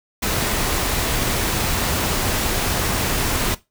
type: noise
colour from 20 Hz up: pink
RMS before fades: -21 dBFS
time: 0.22-3.55 s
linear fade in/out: 10 ms
effects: noise-tail reverb RT60 0.2 s tail -17 dB re dry